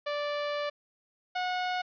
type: tone pair in turn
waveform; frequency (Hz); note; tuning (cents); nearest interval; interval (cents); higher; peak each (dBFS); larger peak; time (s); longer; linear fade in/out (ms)
sawtooth; 585 / 729.2; D5 / F#5; -7 / -25; major third; 382; second; -26 / -25; second; 0.06-0.7 / 1.35-1.82; first; 10
effects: resampled to 11025 Hz + 10-bit